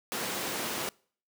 pink high-pass noise, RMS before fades -34 dBFS, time 0.12-0.89 s, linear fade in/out 0 ms, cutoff 240 Hz, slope 12 dB/octave, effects noise-tail reverb RT60 0.5 s tail -26 dB re dry

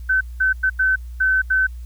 sine tone bursts at uneven times, 1527 Hz, G6, 46 cents flat, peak -14 dBFS, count 6, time 0.09-0.21 / 0.4-0.53 / 0.63-0.7 / 0.79-0.96 / 1.2-1.42 / 1.5-1.67 s, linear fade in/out 10 ms, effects added 60 Hz sine -30 dBFS peak until 1.85 s + white hiss -57 dBFS RMS until 1.85 s

